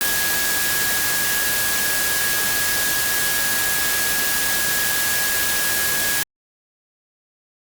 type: tone in noise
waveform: sine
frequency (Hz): 1661.2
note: G#6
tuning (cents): 0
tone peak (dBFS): -24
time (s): 0.01-6.23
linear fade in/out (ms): 0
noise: white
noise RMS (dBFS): -21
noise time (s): 0.01-6.23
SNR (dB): -6
effects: Opus 48 kbps